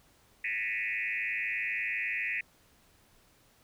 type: tone with frequency modulation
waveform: sine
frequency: 2210 Hz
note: C#7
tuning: 6 cents flat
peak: -30 dBFS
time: 0.44-2.41 s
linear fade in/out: 5 ms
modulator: 108 Hz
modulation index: 3.5
effects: pink hiss -64 dBFS RMS until 3.63 s